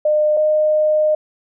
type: tone pair in turn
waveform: sine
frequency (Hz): 606 / 613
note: D#5 / D#5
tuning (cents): -46 / -26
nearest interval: unison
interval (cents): 20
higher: second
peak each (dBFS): -12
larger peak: neither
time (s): 0.05-0.37 / 0.37-1.15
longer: second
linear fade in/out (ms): 5
effects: none